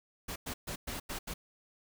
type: noise bursts at uneven times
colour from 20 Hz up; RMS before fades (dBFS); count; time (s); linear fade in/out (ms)
pink; -39; 6; 0.28-0.36 / 0.46-0.54 / 0.67-0.76 / 0.87-1 / 1.09-1.19 / 1.27-1.34; 10
effects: none